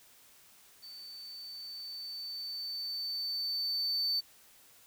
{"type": "tone with level ramp", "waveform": "triangle", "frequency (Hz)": 4540, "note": "C#8", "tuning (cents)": 41, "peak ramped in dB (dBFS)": [-45, -27], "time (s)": [0.82, 4.21], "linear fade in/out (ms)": 20, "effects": ["white hiss -60 dBFS RMS until 4.86 s"]}